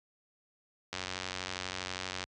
click train, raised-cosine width 0.2 ms, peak -18 dBFS, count 122, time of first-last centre 0.93-2.24 s, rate 92.4 Hz, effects high-pass 60 Hz 12 dB/octave + resampled to 24000 Hz

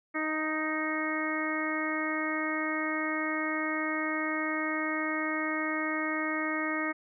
harmonic tone with a mistuned harmonic, 311.7 Hz, D#4, 3 cents sharp, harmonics 1 / 2 / 3 / 4 / 5 / 6 / 7, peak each -33 / -38 / -42 / -36 / -41 / -35 / -36 dBFS, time 0.14-6.93 s, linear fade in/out 20 ms, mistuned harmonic 3, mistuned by -18 cents, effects none

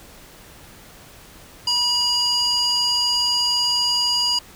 square tone with band-pass filter, 968 Hz, B5, 35 cents flat, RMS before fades -20 dBFS, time 1.67-4.39 s, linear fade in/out 5 ms, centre 4400 Hz, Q 5.3, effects pink hiss -45 dBFS RMS until 4.55 s

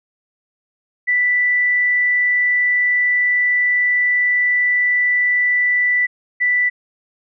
sine tone pair in turn, 1975.5 / 1975.5 Hz, B6 / B6, 0 / 0 cents, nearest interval unison, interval 0 cents, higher neither, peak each -13 dBFS, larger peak neither, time 1.07-6.07 / 6.4-6.7 s, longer first, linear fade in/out 20 ms, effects none

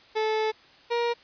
30% pulse tone pair in turn, 435.4 / 472.9 Hz, A4 / A#4, -18 / +25 cents, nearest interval minor second, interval 143 cents, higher second, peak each -21 dBFS, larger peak neither, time 0.15-0.52 / 0.9-1.14 s, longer first, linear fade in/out 20 ms, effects white hiss -54 dBFS RMS until 1.23 s + resampled to 11025 Hz

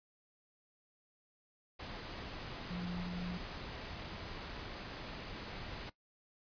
sine tone in noise, 177.4 Hz, F3, 27 cents sharp, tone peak -38 dBFS, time 2.7-3.38 s, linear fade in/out 10 ms, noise pink, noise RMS -45 dBFS, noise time 1.79-5.9 s, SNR +4 dB, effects noise-tail reverb RT60 0.1 s tail -18 dB re dry + resampled to 11025 Hz

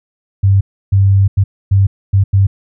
sine tone bursts at uneven times, 98 Hz, G2, in tune, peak -6 dBFS, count 6, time 0.43-0.61 / 0.92-1.28 / 1.37-1.44 / 1.71-1.87 / 2.13-2.24 / 2.33-2.47 s, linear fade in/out 10 ms, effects none

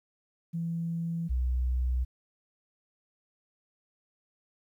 sine tone pair in turn, 167.2 / 62.63 Hz, E3 / B1, +25 / +25 cents, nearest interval octave + perfect fourth, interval 1700 cents, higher first, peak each -29 / -24 dBFS, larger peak second, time 0.53-1.29 / 1.29-2.05 s, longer neither, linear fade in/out 20 ms, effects tanh soft clip ceiling -22 dBFS + 11-bit

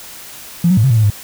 triangle tone with pitch steps, 171.6 / 186.4 / 109 / 134.1 / 114.9 / 109.1 / 103.4 Hz, F3 / F#3 / A2 / C3 / A#2 / A2 / G#2, -30 / +13 / -16 / +43 / -25 / -14 / -7 cents, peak -4 dBFS, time 0.64-1.102 s, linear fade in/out 5 ms, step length 66 ms, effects tanh soft clip ceiling -6 dBFS + white hiss -34 dBFS RMS until 1.23 s

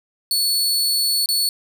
sawtooth tone with dropouts, 4421 Hz, C#8, 5 cents flat, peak -14 dBFS, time 0.31-1.49 s, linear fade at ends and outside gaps 1 ms, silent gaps 1.259-1.288 s, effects none

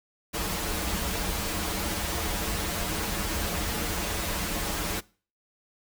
pink noise with comb filter, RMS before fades -30 dBFS, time 0.33-5.01 s, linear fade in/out 20 ms, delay 7.8 ms, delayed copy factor -0.95, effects noise-tail reverb RT60 0.4 s tail -22 dB re dry

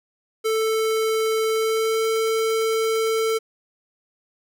square tone with pitch glide, 441.5 to 445.6 Hz, A4 to A4, +6 to +22 cents, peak -20 dBFS, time 0.44-3.39 s, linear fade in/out 20 ms, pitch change +16 cents, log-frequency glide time 1.47-2.05 s, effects none

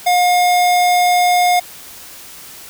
square tone, 715 Hz, F5, 41 cents sharp, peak -11 dBFS, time 0.06-1.6 s, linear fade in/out 10 ms, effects white hiss -36 dBFS RMS until 2.69 s

